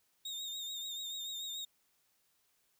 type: tone with vibrato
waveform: 35% pulse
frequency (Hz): 3700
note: A#7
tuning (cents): -14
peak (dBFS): -38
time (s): 0.25-1.65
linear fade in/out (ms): 5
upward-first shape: sine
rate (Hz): 6.9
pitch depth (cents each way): 48
effects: white hiss -75 dBFS RMS until 2.79 s